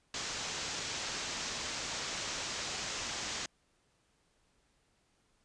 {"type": "low-pass noise", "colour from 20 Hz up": "white", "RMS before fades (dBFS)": -39, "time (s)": [0.14, 3.46], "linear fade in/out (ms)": 2, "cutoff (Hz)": 7200, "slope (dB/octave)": 48, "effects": ["pink hiss -73 dBFS RMS until 5.44 s", "resampled to 22050 Hz"]}